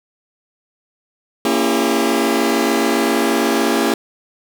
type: chord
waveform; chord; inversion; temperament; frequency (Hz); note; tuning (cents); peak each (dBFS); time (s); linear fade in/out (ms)
sawtooth; A# diminished seventh; none; just; 233.1 / 279.7 / 335.6 / 402.8; A#3 / C#4 / E4 / G4; 0 / +16 / +31 / +47; -16; 1.45-3.94; 2
effects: none